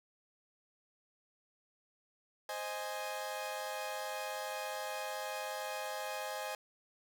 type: chord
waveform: sawtooth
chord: Ab major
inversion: first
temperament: equal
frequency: 523.3 / 622.3 / 830.6 Hz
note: C5 / Eb5 / Ab5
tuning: 0 / 0 / 0 cents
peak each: -40 / -39 / -38 dBFS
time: 2.49-6.55 s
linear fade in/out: 2 ms
effects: none